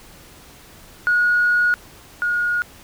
sine tone pair in turn, 1449 / 1438.2 Hz, F#6 / F#6, -37 / -50 cents, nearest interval unison, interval 13 cents, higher first, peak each -13 / -17 dBFS, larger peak first, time 1.07-1.74 / 2.22-2.62 s, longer first, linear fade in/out 0 ms, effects tanh soft clip ceiling -9 dBFS + pink hiss -45 dBFS RMS until 2.83 s

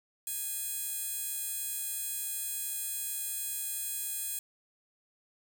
15% pulse tone with high-pass filter, 830.6 Hz, G#5, in tune, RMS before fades -36 dBFS, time 0.27-4.39 s, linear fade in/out 2 ms, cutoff 9200 Hz, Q 1, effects none

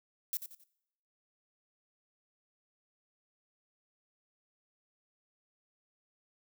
violet noise with echo, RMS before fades -34 dBFS, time 0.33-0.37 s, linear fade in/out 0 ms, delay 89 ms, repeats 3, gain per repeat -9 dB, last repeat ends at 0.637 s, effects noise-tail reverb RT60 0.8 s tail -22 dB re dry

